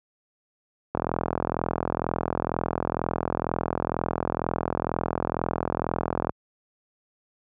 click train, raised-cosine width 1 ms, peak -10 dBFS, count 226, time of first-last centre 0.95-6.294 s, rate 42.1 Hz, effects high-pass 60 Hz 12 dB/octave

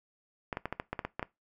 clicks, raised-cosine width 0.5 ms, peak -18 dBFS, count 10, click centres 0.528 / 0.571 / 0.656 / 0.726 / 0.799 / 0.93 / 0.992 / 1.05 / 1.195 / 1.228 s, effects noise-tail reverb RT60 0.2 s tail -20 dB re dry

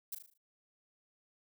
violet noise with echo, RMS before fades -40 dBFS, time 0.12-0.15 s, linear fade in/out 5 ms, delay 38 ms, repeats 6, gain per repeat -6 dB, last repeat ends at 0.378 s, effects none

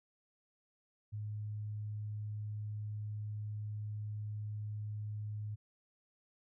sine tone, 105.6 Hz, G#2, 29 cents sharp, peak -38 dBFS, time 1.12-5.56 s, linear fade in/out 20 ms, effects none

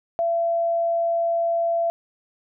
sine tone, 675 Hz, E5, 41 cents sharp, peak -19 dBFS, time 0.19-1.9 s, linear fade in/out 0 ms, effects none

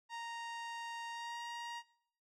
sawtooth tone with pitch glide, 931 to 941.8 Hz, A#5 to A#5, -2 to +18 cents, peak -38 dBFS, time 0.09-1.83 s, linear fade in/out 50 ms, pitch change +20 cents, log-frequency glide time 1.1-1.38 s, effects noise-tail reverb RT60 0.6 s tail -18 dB re dry + low-pass 6000 Hz 12 dB/octave

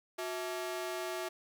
sawtooth ring-modulated tone, 508 Hz, B4, 49 cents sharp, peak -29 dBFS, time 0.18-1.29 s, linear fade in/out 10 ms, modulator 144 Hz, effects none

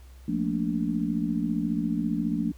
sine chord, Bb major seventh, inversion second, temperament just, 174.81 / 218.5 / 233.1 / 291.4 Hz, F3 / A3 / Bb3 / D4, +2 / -12 / 0 / -13 cents, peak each -30 dBFS, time 0.28-2.52 s, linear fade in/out 5 ms, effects added 64 Hz sine -45 dBFS peak until 2.57 s + pink hiss -59 dBFS RMS until 2.57 s

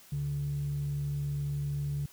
sine tone pair together, 71.6 / 143.51 Hz, D2 / D3, -43 / -40 cents, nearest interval octave, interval 1203 cents, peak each -40 / -29 dBFS, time 0.12-2.06 s, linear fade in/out 5 ms, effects tanh soft clip ceiling -26 dBFS + white hiss -56 dBFS RMS until 2.12 s

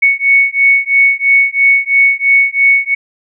sine beating tone pair, 2217 / 2220 Hz, C#7 / C#7, 0 / +2 cents, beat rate 3 Hz, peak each -10 dBFS, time 0.02-2.95 s, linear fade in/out 10 ms, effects none

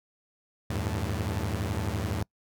sawtooth tone cluster, 79.7 / 97.4 / 109.3 Hz, D#2 / G2 / A2, +42 / -11 / -11 cents, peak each -29 / -29 / -29 dBFS, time 0.7-2.23 s, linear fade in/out 5 ms, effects noise-tail reverb RT60 0.1 s tail -26 dB re dry

